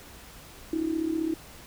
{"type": "tone with amplitude modulation", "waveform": "sine", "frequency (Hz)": 322, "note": "E4", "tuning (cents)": -41, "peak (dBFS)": -22, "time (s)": [0.73, 1.34], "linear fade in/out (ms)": 2, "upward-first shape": "sine", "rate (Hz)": 35.4, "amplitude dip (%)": 75, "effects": ["added 60 Hz sine -55 dBFS peak until 1.66 s", "pink hiss -48 dBFS RMS until 1.66 s"]}